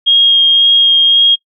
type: tone with vibrato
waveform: sine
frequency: 3248 Hz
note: G#7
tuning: 39 cents flat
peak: -5 dBFS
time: 0.06-1.36 s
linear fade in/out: 20 ms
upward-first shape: sine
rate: 1.9 Hz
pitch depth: 9 cents each way
effects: noise-tail reverb RT60 0.1 s tail -25 dB re dry